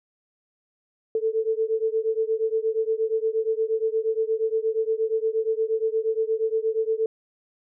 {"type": "beating tone pair", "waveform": "sine", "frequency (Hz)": [440, 448.5], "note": ["A4", "A4"], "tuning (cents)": [0, 33], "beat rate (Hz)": 8.5, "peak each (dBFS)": [-24, -25], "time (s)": [1.15, 7.06], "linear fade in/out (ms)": 2, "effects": []}